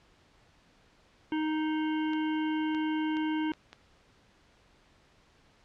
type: harmonic tone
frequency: 311.1 Hz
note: D#4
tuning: in tune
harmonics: 1 / 3 / 5 / 7 / 9 / 10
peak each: -28 / -38 / -42 / -45 / -47 / -48 dBFS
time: 1.32-3.52 s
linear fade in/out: 2 ms
type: clicks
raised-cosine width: 0.2 ms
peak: -28 dBFS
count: 5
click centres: 2.134 / 2.748 / 3.169 / 3.536 / 3.73 s
effects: pink hiss -63 dBFS RMS until 5.64 s + low-pass 5000 Hz 12 dB/octave